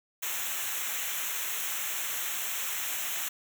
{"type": "noise with comb filter", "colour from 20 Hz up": "white", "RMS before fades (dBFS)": -33, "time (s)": [0.22, 3.29], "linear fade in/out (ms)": 10, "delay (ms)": 0.21, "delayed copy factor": -0.85, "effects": []}